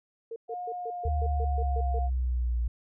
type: tone bursts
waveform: sine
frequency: 456.3 Hz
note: A#4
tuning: 37 cents flat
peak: -34 dBFS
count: 10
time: 0.31-1.99 s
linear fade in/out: 5 ms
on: 51 ms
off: 130 ms
type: tone with vibrato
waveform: sine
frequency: 712 Hz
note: F5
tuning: 33 cents sharp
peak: -33 dBFS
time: 0.48-2.1 s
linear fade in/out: 50 ms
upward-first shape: triangle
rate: 1.2 Hz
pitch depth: 17 cents each way
type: exponential sweep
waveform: sine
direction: down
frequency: 75.3 to 58.27 Hz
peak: -25 dBFS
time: 1.05-2.68 s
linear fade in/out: 5 ms
effects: none